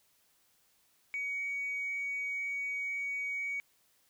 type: tone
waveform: sine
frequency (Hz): 2251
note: C#7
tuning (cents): +26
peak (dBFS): -32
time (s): 1.14-3.6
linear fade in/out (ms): 0
effects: tanh soft clip ceiling -29 dBFS + white hiss -70 dBFS RMS until 4.09 s